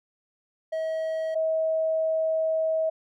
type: tone pair in turn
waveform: triangle / sine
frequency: 640 / 640 Hz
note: D#5 / D#5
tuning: +49 / +49 cents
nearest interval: unison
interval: 0 cents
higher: neither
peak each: -24 / -22 dBFS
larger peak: second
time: 0.72-1.35 / 1.35-2.9 s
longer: second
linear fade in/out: 10 ms
effects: none